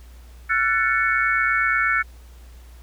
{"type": "chord", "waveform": "sine", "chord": "F# minor seventh", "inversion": "third", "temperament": "equal with one note detuned", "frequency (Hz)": [1351.7, 1480, 1760, 2217], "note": ["E6", "F#6", "A6", "C#7"], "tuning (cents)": [43, 0, 0, 0], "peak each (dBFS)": -23, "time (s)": [0.49, 2.03], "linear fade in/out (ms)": 20, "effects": ["added 60 Hz sine -41 dBFS peak until 2.82 s", "pink hiss -54 dBFS RMS until 2.82 s"]}